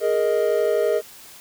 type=chord; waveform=triangle; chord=Ab suspended second; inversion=none; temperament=just; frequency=415.3 / 467.2 / 623 Hz; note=Ab4 / Bb4 / Eb5; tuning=0 / +4 / +2 cents; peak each=-20 dBFS; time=0-1.02 s; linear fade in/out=50 ms; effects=white hiss -44 dBFS RMS until 1.4 s